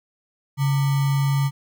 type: tone with sample-and-hold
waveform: sine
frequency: 139 Hz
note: C#3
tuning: 5 cents sharp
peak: -17 dBFS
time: 0.57-1.51 s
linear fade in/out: 50 ms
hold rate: 1050 Hz
effects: none